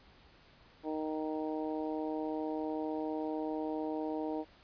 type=harmonic tone; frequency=155.56 Hz; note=D#3; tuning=in tune; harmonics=2 / 3 / 4 / 5 / 6; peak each=-36 / -40 / -42 / -44 / -46 dBFS; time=0.83-4.45 s; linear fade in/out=50 ms; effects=pink hiss -61 dBFS RMS until 4.63 s + resampled to 11025 Hz